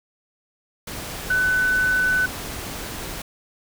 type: tone in noise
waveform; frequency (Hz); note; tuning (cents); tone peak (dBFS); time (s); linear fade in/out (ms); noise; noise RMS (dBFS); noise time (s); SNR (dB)
sine; 1500; F#6; +23; -17; 1.3-2.26; 5; pink; -32; 0.87-3.22; +12
effects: none